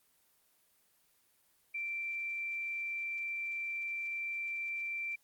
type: tone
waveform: sine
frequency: 2349 Hz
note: D7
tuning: in tune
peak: -35 dBFS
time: 1.74-5.16 s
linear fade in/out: 10 ms
effects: white hiss -71 dBFS RMS until 5.23 s + Opus 24 kbps